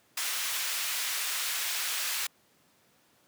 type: high-pass noise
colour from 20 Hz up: pink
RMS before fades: -32 dBFS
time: 0.17-2.27 s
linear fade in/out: 5 ms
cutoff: 1800 Hz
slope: 12 dB/octave
effects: pink hiss -65 dBFS RMS until 3.27 s + high-pass 150 Hz 12 dB/octave